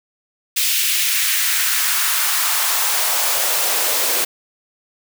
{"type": "noise with high-pass filter sweep", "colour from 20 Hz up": "white", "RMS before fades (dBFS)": -18, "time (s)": [0.56, 4.25], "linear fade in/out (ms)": 10, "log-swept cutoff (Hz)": [2800, 400], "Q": 1.6, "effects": []}